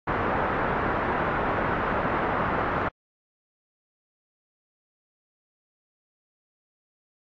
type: low-pass noise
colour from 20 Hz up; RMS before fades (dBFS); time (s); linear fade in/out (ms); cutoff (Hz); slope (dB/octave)
white; -26; 0.07-2.89; 10; 1500; 24
effects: AAC 48 kbps